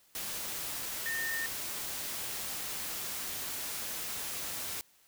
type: tone in noise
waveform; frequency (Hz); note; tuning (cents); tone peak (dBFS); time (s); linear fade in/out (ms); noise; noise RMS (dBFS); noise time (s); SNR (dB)
sine; 1823; A#6; -39; -33; 1.06-1.46; 0; white; -38; 0.15-4.81; +2
effects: white hiss -65 dBFS RMS until 5.07 s